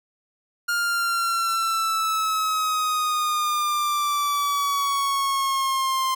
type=exponential sweep; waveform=45% pulse; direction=down; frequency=1413 to 1046.5 Hz; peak=-21 dBFS; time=0.68-6.15 s; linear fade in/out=10 ms; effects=none